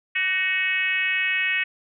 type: tone with frequency modulation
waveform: sine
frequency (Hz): 2217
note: C#7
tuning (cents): 0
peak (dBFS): -20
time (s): 0.15-1.64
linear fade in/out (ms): 10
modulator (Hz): 353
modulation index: 1.5
effects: none